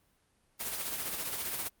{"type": "noise with tremolo", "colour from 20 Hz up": "white", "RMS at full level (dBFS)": -34, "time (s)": [0.59, 1.69], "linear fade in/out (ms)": 20, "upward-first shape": "sine", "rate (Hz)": 15, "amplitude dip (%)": 45, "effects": ["pink hiss -71 dBFS RMS until 1.8 s", "Opus 32 kbps"]}